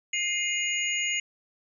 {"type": "tone cluster", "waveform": "sine", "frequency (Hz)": [2105, 2468, 2862, 6740], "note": ["C7", "D#7", "F7", "G#8"], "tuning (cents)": [10, -15, 42, 25], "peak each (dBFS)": [-29, -34, -31, -32], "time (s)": [0.13, 1.2], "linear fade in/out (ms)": 5, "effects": []}